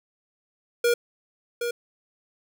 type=tone with echo; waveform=square; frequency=476 Hz; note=A#4; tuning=36 cents sharp; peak=-19 dBFS; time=0.84-0.94 s; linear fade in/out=5 ms; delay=770 ms; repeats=1; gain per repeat=-7 dB; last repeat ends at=1.71 s; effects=none